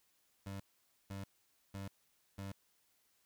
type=tone bursts; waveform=25% pulse; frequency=98 Hz; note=G2; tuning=in tune; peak=-39 dBFS; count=4; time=0.46-2.52 s; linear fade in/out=5 ms; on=140 ms; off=500 ms; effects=white hiss -75 dBFS RMS until 3.25 s